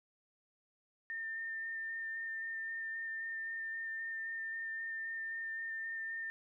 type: tone with vibrato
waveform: sine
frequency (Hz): 1807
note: A6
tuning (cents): +46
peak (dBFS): -38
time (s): 1.1-6.3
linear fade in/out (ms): 0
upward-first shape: square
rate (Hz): 3.8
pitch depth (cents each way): 9
effects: none